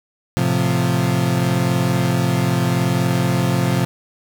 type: chord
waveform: 35% pulse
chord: F major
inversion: first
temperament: equal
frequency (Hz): 110 / 130.81 / 174.61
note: A2 / C3 / F3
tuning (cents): 0 / 0 / 0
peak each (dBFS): -22 / -17 / -18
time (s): 0.37-3.85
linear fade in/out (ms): 0
effects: none